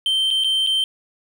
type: tone with dropouts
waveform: triangle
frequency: 3120 Hz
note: G7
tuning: 9 cents flat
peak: -15 dBFS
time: 0.06-0.84 s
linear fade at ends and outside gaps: 1 ms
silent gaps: 0.305-0.31 / 0.438-0.444 / 0.665-0.671 s
effects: none